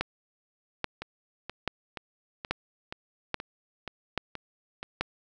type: two click trains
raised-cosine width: 0.3 ms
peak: -11 / -20 dBFS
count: 7 / 9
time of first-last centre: 0.01-5.01 / 1.02-4.83 s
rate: 1.2 / 2.1 Hz
effects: none